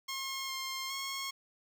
10% pulse tone with pitch steps, 1075 / 1062 / 1087 Hz, C6 / C6 / C#6, +47 / +25 / -34 cents, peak -28 dBFS, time 0.08-1.31 s, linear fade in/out 10 ms, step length 410 ms, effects none

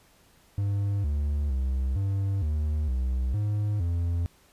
triangle tone with pitch steps, 100.5 / 72.5 / 65.6 / 98.2 / 75.8 / 63.6 / 104.3 / 85.6 Hz, G2 / D2 / C2 / G2 / D#2 / C2 / G#2 / F2, +44 / -22 / +5 / +4 / -45 / -48 / +8 / -34 cents, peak -22 dBFS, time 0.58-4.26 s, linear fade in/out 0 ms, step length 460 ms, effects pink hiss -60 dBFS RMS until 4.52 s + resampled to 32000 Hz

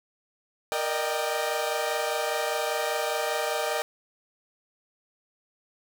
sawtooth chord, Eb major seventh, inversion second, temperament equal with one note detuned, 466.2 / 597.3 / 622.3 / 784 Hz, Bb4 / D5 / Eb5 / G5, 0 / +29 / 0 / 0 cents, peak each -28 dBFS, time 0.72-3.82 s, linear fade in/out 0 ms, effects none

